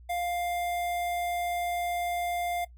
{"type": "tone with notch filter", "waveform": "square", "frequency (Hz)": 701, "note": "F5", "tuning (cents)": 6, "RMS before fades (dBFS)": -31, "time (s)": [0.09, 2.65], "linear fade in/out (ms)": 10, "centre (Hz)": 5400, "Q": 1.5, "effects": ["noise-tail reverb RT60 0.1 s tail -17 dB re dry", "added 60 Hz sine -48 dBFS peak until 2.77 s"]}